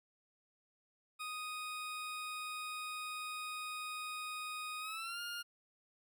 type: tone with pitch glide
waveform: 20% pulse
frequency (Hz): 1244.5 to 1413.1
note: D#6 to F6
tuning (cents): 0 to +20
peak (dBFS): -36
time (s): 1.19-5.43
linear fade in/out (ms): 20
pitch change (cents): +220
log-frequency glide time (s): 4.8-5.2
effects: none